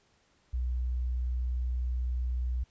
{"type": "tone", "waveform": "sine", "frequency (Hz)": 61.74, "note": "B1", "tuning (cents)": 0, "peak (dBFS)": -28, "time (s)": [0.53, 2.64], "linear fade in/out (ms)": 10, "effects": ["pink hiss -68 dBFS RMS until 2.7 s", "resampled to 16000 Hz"]}